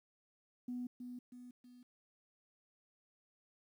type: tone with echo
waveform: sine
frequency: 246.9 Hz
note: B3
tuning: in tune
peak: -38 dBFS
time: 0.68-0.87 s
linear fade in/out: 5 ms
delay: 320 ms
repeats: 3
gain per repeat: -6 dB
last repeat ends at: 1.83 s
effects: tanh soft clip ceiling -34 dBFS + 12-bit